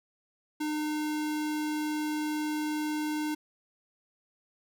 square tone, 303.7 Hz, D#4, 42 cents flat, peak -30 dBFS, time 0.6-3.35 s, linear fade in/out 10 ms, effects none

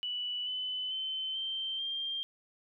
sine tone with pitch steps, 2960 / 3015 / 3071 / 3129 / 3187 Hz, F#7 / F#7 / G7 / G7 / G7, 0 / +32 / -36 / -4 / +28 cents, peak -33 dBFS, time 0.03-2.23 s, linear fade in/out 0 ms, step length 440 ms, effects none

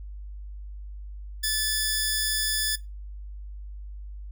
10% pulse tone pair together, 1737 / 4913 Hz, A6 / D#8, -23 / -23 cents, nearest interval octave + tritone, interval 1800 cents, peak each -17 / -21 dBFS, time 1.43-2.76 s, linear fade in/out 10 ms, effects noise-tail reverb RT60 0.2 s tail -18 dB re dry + added 50 Hz sine -36 dBFS peak until 4.31 s

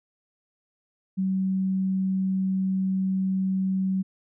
sine tone, 189.8 Hz, F#3, 44 cents sharp, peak -22 dBFS, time 1.17-4.03 s, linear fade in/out 20 ms, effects none

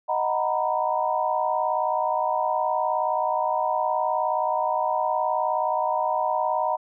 sine chord, B major seventh, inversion first, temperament equal with one note detuned, 622.3 / 740 / 928.6 / 987.8 Hz, D#5 / F#5 / A#5 / B5, 0 / 0 / -7 / 0 cents, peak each -27 / -27 / -26 / -28 dBFS, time 0.08-6.77 s, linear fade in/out 20 ms, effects none

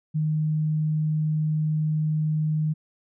sine tone, 154.5 Hz, D#3, 12 cents flat, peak -21 dBFS, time 0.14-2.74 s, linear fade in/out 20 ms, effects none

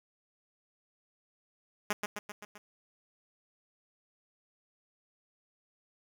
5% pulse tone with echo, 207.7 Hz, G#3, in tune, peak -17 dBFS, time 1.9-1.93 s, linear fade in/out 5 ms, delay 130 ms, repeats 5, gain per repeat -4 dB, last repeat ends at 2.58 s, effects none

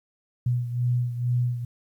sine beating tone pair, 122 / 124.2 Hz, B2 / B2, -21 / +10 cents, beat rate 2.2 Hz, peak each -23 / -29 dBFS, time 0.46-1.65 s, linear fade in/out 5 ms, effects 10-bit

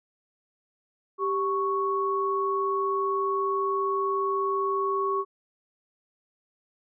sine tone pair together, 392 / 1108.7 Hz, G4 / C#6, 0 / 0 cents, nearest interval octave + tritone, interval 1800 cents, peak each -27 / -26 dBFS, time 1.18-5.25 s, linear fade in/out 50 ms, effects none

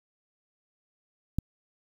click, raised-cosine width 5 ms, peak -14 dBFS, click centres 1.386 s, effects 8-bit

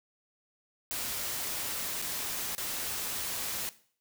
white noise with dropouts, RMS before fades -35 dBFS, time 0.91-3.69 s, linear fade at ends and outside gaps 0 ms, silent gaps 2.017-2.023 / 2.55-2.58 s, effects noise-tail reverb RT60 0.5 s tail -17 dB re dry

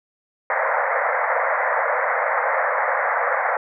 pink band-pass noise, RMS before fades -21 dBFS, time 0.5-3.57 s, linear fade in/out 2 ms, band 500 to 2100 Hz, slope 96 dB/octave, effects none

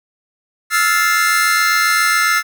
45% pulse chord, F major seventh, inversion third, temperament just, 1309.6 / 1396.9 / 1746.1 / 2095 Hz, E6 / F6 / A6 / C7, -12 / 0 / -14 / +2 cents, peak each -18 dBFS, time 0.7-2.43 s, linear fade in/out 50 ms, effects none

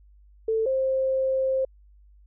sine tone pair in turn, 444.2 / 528.2 Hz, A4 / C5, +16 / +16 cents, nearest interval minor third, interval 300 cents, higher second, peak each -21 dBFS, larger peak neither, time 0.48-0.66 / 0.66-1.65 s, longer second, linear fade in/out 5 ms, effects added 50 Hz sine -51 dBFS peak until 2.26 s

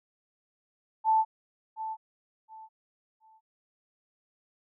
sine tone with echo, 880 Hz, A5, in tune, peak -20 dBFS, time 1.04-1.25 s, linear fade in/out 50 ms, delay 720 ms, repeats 3, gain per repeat -12 dB, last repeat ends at 3.41 s, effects none

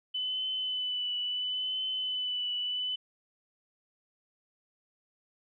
sine tone with vibrato, 3003 Hz, F#7, 25 cents sharp, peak -30 dBFS, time 0.14-2.96 s, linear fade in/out 10 ms, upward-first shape triangle, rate 0.73 Hz, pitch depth 27 cents each way, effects none

